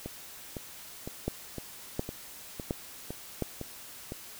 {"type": "two click trains", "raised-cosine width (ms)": 2, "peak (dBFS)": [-16, -23], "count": [4, 9], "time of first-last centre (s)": [[1.28, 3.423], [0.06, 4.121]], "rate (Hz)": [1.4, 1.97], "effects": ["white hiss -47 dBFS RMS until 4.39 s"]}